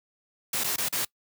white noise with dropouts, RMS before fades -28 dBFS, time 0.53-1.05 s, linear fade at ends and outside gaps 5 ms, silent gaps 0.638-0.642 / 0.761-0.781 / 0.887-0.925 s, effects noise-tail reverb RT60 0.1 s tail -23 dB re dry + high-pass 100 Hz 12 dB/octave

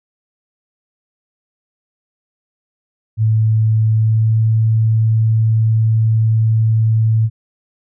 sine tone with pitch glide, 110 to 111.15 Hz, A2 to A2, 0 to +18 cents, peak -10 dBFS, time 3.17-7.3 s, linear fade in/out 50 ms, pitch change +18 cents, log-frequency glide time 3.94-4.38 s, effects none

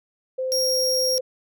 sine tone with pitch glide, 518 to 514.1 Hz, C5 to C5, -17 to -31 cents, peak -23 dBFS, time 0.38-1.21 s, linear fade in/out 10 ms, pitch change -14 cents, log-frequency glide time 0.54-0.78 s
40% pulse tone, 5588 Hz, F8, in tune, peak -20 dBFS, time 0.52-1.18 s, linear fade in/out 0 ms
effects none

